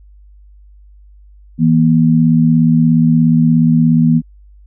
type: tone pair together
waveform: sine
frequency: 162.23 / 239.2 Hz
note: E3 / A#3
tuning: -27 / +45 cents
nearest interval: perfect fifth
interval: 672 cents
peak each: -10 dBFS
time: 1.58-4.22 s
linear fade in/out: 50 ms
effects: added 50 Hz sine -39 dBFS peak until 4.66 s